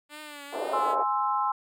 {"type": "tone with vibrato", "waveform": "5% pulse", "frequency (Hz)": 293.7, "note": "D4", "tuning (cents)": 0, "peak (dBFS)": -29, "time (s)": [0.09, 0.96], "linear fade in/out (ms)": 50, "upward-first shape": "triangle", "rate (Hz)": 2.1, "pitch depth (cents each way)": 71}
{"type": "band-pass noise", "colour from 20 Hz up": "white", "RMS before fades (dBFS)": -32, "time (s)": [0.52, 1.04], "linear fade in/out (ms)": 20, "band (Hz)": [430, 750], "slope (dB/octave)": 24}
{"type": "chord", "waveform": "sine", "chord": "Ab augmented", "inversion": "none", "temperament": "equal", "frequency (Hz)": [830.6, 1046.5, 1318.5], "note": ["Ab5", "C6", "E6"], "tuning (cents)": [0, 0, 0], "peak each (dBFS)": [-28, -27, -30], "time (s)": [0.73, 1.52], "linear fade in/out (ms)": 5}
{"effects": []}